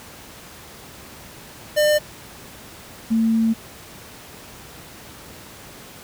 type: tone pair in turn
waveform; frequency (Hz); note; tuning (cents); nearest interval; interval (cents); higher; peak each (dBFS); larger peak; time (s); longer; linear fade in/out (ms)
square / sine; 601 / 225.1; D5 / A3; +40 / +40; octave + perfect fourth; 1700; first; -15; neither; 1.76-1.99 / 3.1-3.54; second; 20
effects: pink hiss -41 dBFS RMS until 6.03 s + high-pass 60 Hz 12 dB/octave